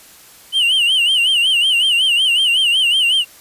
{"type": "tone with vibrato", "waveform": "triangle", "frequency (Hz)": 2959, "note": "F#7", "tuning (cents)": -1, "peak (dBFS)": -10, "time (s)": [0.52, 3.25], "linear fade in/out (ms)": 50, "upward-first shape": "sine", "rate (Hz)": 5.4, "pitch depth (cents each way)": 130, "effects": ["white hiss -43 dBFS RMS until 3.4 s", "resampled to 32000 Hz"]}